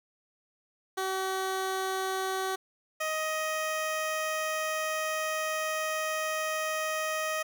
15% pulse tone pair in turn, 380 / 626.7 Hz, F#4 / D#5, +46 / +12 cents, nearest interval major sixth, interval 866 cents, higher second, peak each -23 dBFS, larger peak neither, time 0.97-2.56 / 3-7.43 s, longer second, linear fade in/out 10 ms, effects none

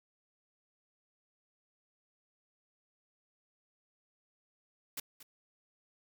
white noise with echo, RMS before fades -39 dBFS, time 4.97-5 s, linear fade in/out 5 ms, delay 230 ms, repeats 1, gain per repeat -14 dB, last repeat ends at 5.23 s, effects none

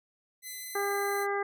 5% pulse tone with pitch glide, 2024 to 2038 Hz, B6 to C7, +42 to -46 cents, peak -29 dBFS, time 0.42-1.27 s, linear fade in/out 50 ms, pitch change +12 cents, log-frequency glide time 0.54-0.98 s
harmonic tone, 401.7 Hz, G4, 42 cents sharp, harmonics 1 / 2 / 3 / 4 / 5, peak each -31 / -34 / -36 / -37 / -38 dBFS, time 0.75-1.43 s, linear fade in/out 5 ms
effects none

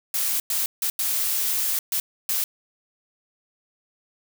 blue noise bursts at uneven times, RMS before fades -24 dBFS, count 6, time 0.14-0.4 / 0.5-0.66 / 0.82-0.9 / 0.99-1.79 / 1.92-2 / 2.29-2.44 s, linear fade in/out 2 ms, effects none

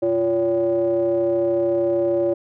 triangle ring-modulated tone, 110.1 Hz, A2, 2 cents sharp, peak -12 dBFS, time 0.02-2.34 s, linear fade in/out 10 ms, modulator 457 Hz, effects none

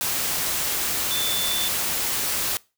sine tone in noise, 3520 Hz, A7, in tune, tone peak -25 dBFS, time 1.11-1.68 s, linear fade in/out 0 ms, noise white, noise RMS -25 dBFS, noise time 0.01-2.57 s, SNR -3 dB, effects noise-tail reverb RT60 0.3 s tail -23 dB re dry

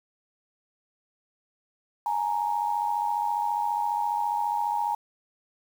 sine tone pair together, 837.6 / 932.3 Hz, G#5 / A#5, +15 / 0 cents, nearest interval major second, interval 185 cents, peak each -27 dBFS, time 2.06-4.95 s, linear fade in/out 2 ms, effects 8-bit

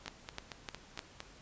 two click trains, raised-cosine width 0.2 ms, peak -21 / -24 dBFS, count 4 / 6, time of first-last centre 0.08-0.992 / 0.06-1.204 s, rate 3.29 / 4.37 Hz, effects pink hiss -57 dBFS RMS until 1.41 s + resampled to 16000 Hz

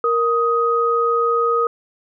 sine tone pair together, 466.9 / 1253 Hz, A#4 / D#6, +3 / +12 cents, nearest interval octave + perfect fourth, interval 1709 cents, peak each -18 / -17 dBFS, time 0.04-1.67 s, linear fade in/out 2 ms, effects none

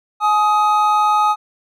triangle tone pair together, 845.3 / 1253 Hz, G#5 / D#6, +30 / +12 cents, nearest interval perfect fifth, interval 682 cents, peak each -13 dBFS, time 0.2-1.36 s, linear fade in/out 50 ms, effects none

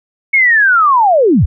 sine linear sweep, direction down, 2217 to 46.25 Hz, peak -6 dBFS, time 0.33-1.46 s, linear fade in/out 10 ms, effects none

